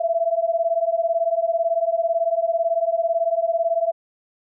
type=beating tone pair; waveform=sine; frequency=659 / 677 Hz; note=E5 / E5; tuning=-1 / +46 cents; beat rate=18 Hz; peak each=-21 dBFS; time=0-3.92 s; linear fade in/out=10 ms; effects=none